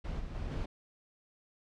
brown noise with level steps, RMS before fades -37 / -41 / -38 / -35 dBFS, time 0.04-0.66 s, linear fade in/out 10 ms, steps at 0.19 / 0.34 / 0.5 s, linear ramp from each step 20 ms, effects low-pass 5000 Hz 12 dB/octave

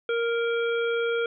harmonic tone, 466.2 Hz, A#4, in tune, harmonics 1 / 3 / 5 / 7, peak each -24 / -30 / -37 / -38 dBFS, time 0.09-1.26 s, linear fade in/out 2 ms, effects none

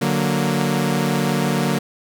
sawtooth chord, D augmented, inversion none, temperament equal, 146.83 / 185 / 233.1 Hz, D3 / F#3 / A#3, 0 / 0 / 0 cents, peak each -18 dBFS, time 0.01-1.79 s, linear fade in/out 10 ms, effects none

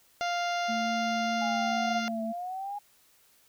harmonic tone, 698.5 Hz, F5, in tune, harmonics 1 / 2 / 3 / 4 / 5 / 6 / 7 / 8 / 9, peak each -29 / -35 / -39 / -41 / -43 / -45 / -46 / -47 / -48 dBFS, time 0.21-2.08 s, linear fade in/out 0 ms
sine tone, 224.4 Hz, A3, 34 cents sharp, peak -32 dBFS, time 0.68-2.33 s, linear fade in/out 20 ms
sine linear two-way sweep, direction down then up, 828 to 659.3 to 828 Hz, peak -33 dBFS, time 1.41-2.79 s, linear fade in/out 10 ms, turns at 2.23 s
effects white hiss -63 dBFS RMS until 3.48 s

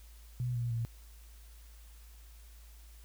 sine tone with pitch steps, 123.47 / 119.61 / 115.87 Hz, B2 / A#2 / A#2, 0 / +45 / -10 cents, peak -31 dBFS, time 0.4-0.85 s, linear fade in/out 0 ms, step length 150 ms, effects added 55 Hz sine -51 dBFS peak until 3.04 s + white hiss -62 dBFS RMS until 3.04 s

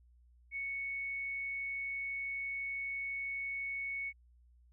sine tone, 2217 Hz, C#7, in tune, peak -36 dBFS, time 0.51-4.13 s, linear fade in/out 50 ms, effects added 60 Hz sine -61 dBFS peak until 4.72 s

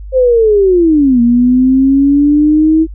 sine linear two-way sweep, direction down then up, 529 to 234.6 to 323 Hz, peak -5 dBFS, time 0.12-2.87 s, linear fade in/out 50 ms, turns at 1.21 s, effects added 50 Hz sine -24 dBFS peak until 2.94 s

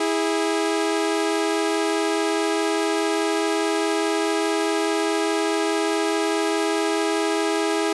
sawtooth tone pair together, 326.3 / 411.1 Hz, E4 / G#4, -18 / -18 cents, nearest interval major third, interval 400 cents, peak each -19 dBFS, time 0-7.93 s, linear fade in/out 5 ms, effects resampled to 24000 Hz

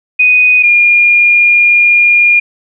sine tone pair in turn, 2489 / 2418 Hz, D#7 / D7, 0 / +50 cents, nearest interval minor second, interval 50 cents, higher first, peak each -4 dBFS, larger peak neither, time 0.19-0.63 / 0.63-2.4 s, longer second, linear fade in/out 10 ms, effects none

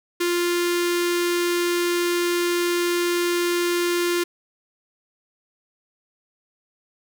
sawtooth tone with notch filter, 349.2 Hz, F4, in tune, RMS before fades -22 dBFS, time 0.2-4.24 s, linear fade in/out 10 ms, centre 710 Hz, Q 0.94, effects none

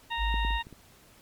harmonic tone, 928 Hz, A#5, 8 cents flat, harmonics 1 / 2 / 3 / 4, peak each -32 / -35 / -37 / -38 dBFS, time 0.1-0.63 s, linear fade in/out 20 ms
sine tone, 52.5 Hz, G#1, 19 cents sharp, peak -26 dBFS, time 0.17-0.6 s, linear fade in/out 50 ms
clicks, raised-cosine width 3 ms, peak -25 / -25 / -33 / -33 / -33 dBFS, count 5, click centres 0.342 / 0.449 / 0.506 / 0.669 / 0.727 s
effects pink hiss -57 dBFS RMS until 1.21 s + MP3 96 kbps

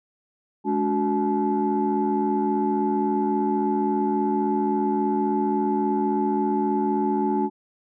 sine tone cluster, 211.3 / 286.5 / 370.1 / 862 Hz, G#3 / D4 / F#4 / A5, +30 / -43 / 0 / -36 cents, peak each -25 dBFS, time 0.64-7.5 s, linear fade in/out 50 ms, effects tanh soft clip ceiling -12 dBFS

